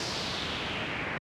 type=noise with low-pass filter sweep; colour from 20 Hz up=pink; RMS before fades=-33 dBFS; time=0-1.18 s; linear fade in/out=2 ms; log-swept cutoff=5300 to 2000 Hz; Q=2.6; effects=high-pass 100 Hz 12 dB/octave